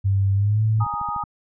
sine tone with pitch glide, 98 to 109.37 Hz, G2 to A2, 0 to -10 cents, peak -16 dBFS, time 0.04-0.85 s, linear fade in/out 20 ms, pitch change +190 cents, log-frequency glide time 0.34-0.63 s
click train, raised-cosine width 5 ms, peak -26 dBFS, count 7, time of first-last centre 0.79-1.238 s, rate 13.4 Hz
sine chord, Ab suspended second, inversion none, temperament equal, 830.6 / 932.3 / 1244.5 Hz, Ab5 / Bb5 / Eb6, 0 / 0 / 0 cents, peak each -29 / -31 / -26 dBFS, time 0.8-1.24 s, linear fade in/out 10 ms
effects none

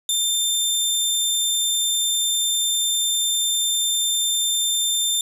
20% pulse tone, 3585 Hz, A7, 32 cents sharp, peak -13 dBFS, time 0.09-5.21 s, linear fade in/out 2 ms, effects none

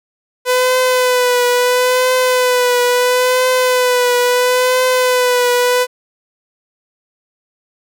sawtooth tone with vibrato, 500 Hz, B4, 21 cents sharp, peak -7 dBFS, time 0.45-5.87 s, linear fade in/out 50 ms, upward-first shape triangle, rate 0.74 Hz, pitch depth 39 cents each way, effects none

